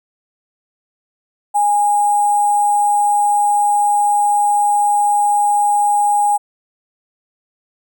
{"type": "tone with sample-and-hold", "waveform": "sine", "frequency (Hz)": 824, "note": "G#5", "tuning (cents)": -14, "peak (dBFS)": -11, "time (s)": [1.54, 6.38], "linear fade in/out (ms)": 20, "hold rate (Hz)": 8820, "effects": []}